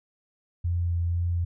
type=tone with vibrato; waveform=sine; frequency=86.2 Hz; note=F2; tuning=22 cents flat; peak=-23 dBFS; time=0.64-1.45 s; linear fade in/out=10 ms; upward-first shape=sine; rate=2 Hz; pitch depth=13 cents each way; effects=none